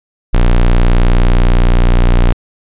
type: tone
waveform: square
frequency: 29.86 Hz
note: A#0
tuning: 43 cents sharp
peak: -6 dBFS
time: 0.33-2.33 s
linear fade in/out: 10 ms
effects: resampled to 8000 Hz